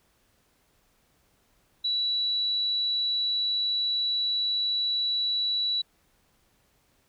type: tone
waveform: sine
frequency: 3933 Hz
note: B7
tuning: 8 cents flat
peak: -24 dBFS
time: 1.84-5.82 s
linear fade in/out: 10 ms
effects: pink hiss -67 dBFS RMS until 7.08 s